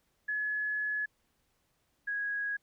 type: tone pair in turn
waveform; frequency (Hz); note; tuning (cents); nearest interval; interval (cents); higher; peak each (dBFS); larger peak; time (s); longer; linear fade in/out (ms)
sine; 1701 / 1656.4; G#6 / G#6; +41 / -5; unison; 46; first; -30 / -31; first; 0.28-1.06 / 2.07-2.57; first; 10
effects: pink hiss -75 dBFS RMS until 2.62 s